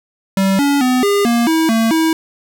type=tone with pitch steps; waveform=square; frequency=193.4 / 283.4 / 252.9 / 404.6 / 235.4 / 322.4 / 225.6 / 322.2 Hz; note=G3 / C#4 / B3 / G#4 / A#3 / E4 / A3 / E4; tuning=-23 / +38 / +41 / -45 / +17 / -38 / +44 / -39 cents; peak=-12 dBFS; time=0.37-2.13 s; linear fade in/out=2 ms; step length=220 ms; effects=9-bit